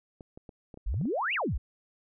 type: clicks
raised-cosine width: 2 ms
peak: -32 dBFS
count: 8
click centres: 0.208 / 0.375 / 0.492 / 0.742 / 0.774 / 0.942 / 1.013 / 1.055 s
type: exponential two-way sweep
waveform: sine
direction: up then down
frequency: 40.08 to 2960 to 40.08 Hz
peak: -27 dBFS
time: 0.86-1.58 s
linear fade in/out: 10 ms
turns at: 1.34 s
effects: none